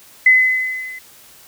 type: tone with level ramp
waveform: sine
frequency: 2028 Hz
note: B6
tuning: 45 cents sharp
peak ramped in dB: -5 to -30 dBFS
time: 0.26-0.99 s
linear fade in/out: 5 ms
effects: white hiss -45 dBFS RMS until 1.47 s